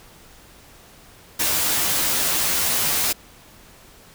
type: noise with comb filter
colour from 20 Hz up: white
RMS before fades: -21 dBFS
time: 1.39-3.13 s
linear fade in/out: 10 ms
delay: 13 ms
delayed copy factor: +0.75
effects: pink hiss -48 dBFS RMS until 4.14 s